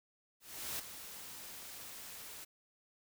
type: noise with ADSR envelope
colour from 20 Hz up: white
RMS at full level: -39 dBFS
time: 0.4-2.45 s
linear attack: 390 ms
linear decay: 11 ms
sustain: -10 dB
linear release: 14 ms
effects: none